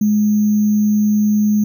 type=tone with sample-and-hold; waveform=sine; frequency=210 Hz; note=G#3; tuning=19 cents sharp; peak=-11 dBFS; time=0.01-1.64 s; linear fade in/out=5 ms; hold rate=6300 Hz; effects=none